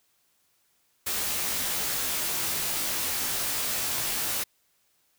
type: noise with comb filter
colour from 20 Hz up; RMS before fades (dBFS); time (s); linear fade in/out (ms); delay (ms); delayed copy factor
white; -29; 1.06-4.44; 10; 17; -0.9
effects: white hiss -69 dBFS RMS until 5.18 s